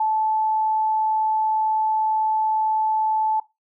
sine tone, 871 Hz, A5, 18 cents flat, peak -18 dBFS, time 0-3.4 s, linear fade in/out 5 ms, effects noise-tail reverb RT60 0.2 s tail -17 dB re dry

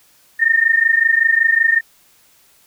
sine tone pair together, 1810 / 1835.3 Hz, A6 / A#6, +48 / -27 cents, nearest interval unison, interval 25 cents, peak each -14 dBFS, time 0.39-1.81 s, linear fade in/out 20 ms, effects white hiss -53 dBFS RMS until 2.66 s

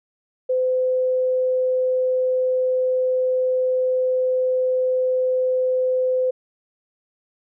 sine tone, 511 Hz, C5, 41 cents flat, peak -17 dBFS, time 0.49-6.31 s, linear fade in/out 10 ms, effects none

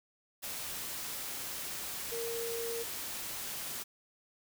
sine tone in noise, 463.8 Hz, A#4, 9 cents flat, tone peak -36 dBFS, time 2.11-2.84 s, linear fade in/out 20 ms, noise white, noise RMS -40 dBFS, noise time 0.42-3.84 s, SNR +1 dB, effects none

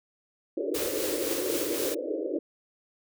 pink band-pass noise, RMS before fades -31 dBFS, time 0.57-2.39 s, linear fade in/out 5 ms, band 290 to 580 Hz, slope 96 dB/octave
white noise with tremolo, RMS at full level -32 dBFS, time 0.74-1.95 s, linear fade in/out 10 ms, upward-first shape triangle, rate 3.9 Hz, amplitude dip 40%
effects none

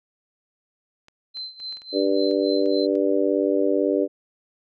clicks, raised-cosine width 0.2 ms, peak -31 dBFS, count 9, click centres 1.084 / 1.371 / 1.601 / 1.725 / 1.771 / 1.819 / 2.312 / 2.659 / 2.954 s
sine tone with tremolo, 4084 Hz, C8, 43 cents flat, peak -29 dBFS, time 1.34-2.87 s, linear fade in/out 20 ms, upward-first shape sine, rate 3.6 Hz, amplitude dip 85%
harmonic tone, 98 Hz, G2, in tune, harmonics 3 / 4 / 5 / 6, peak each -23 / -23 / -24 / -25 dBFS, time 1.92-4.08 s, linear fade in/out 50 ms
effects none

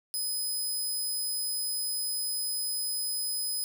10% pulse tone, 5030 Hz, D#8, 18 cents sharp, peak -24 dBFS, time 0.14-3.64 s, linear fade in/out 0 ms, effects none

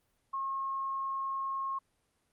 sine tone, 1081 Hz, C#6, 44 cents flat, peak -32 dBFS, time 0.33-1.79 s, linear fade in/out 10 ms, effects pink hiss -75 dBFS RMS until 2.32 s + Opus 32 kbps

